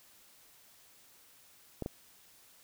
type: clicks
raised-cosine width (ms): 2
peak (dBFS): -22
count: 2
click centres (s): 1.823 / 1.861
effects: white hiss -61 dBFS RMS until 2.63 s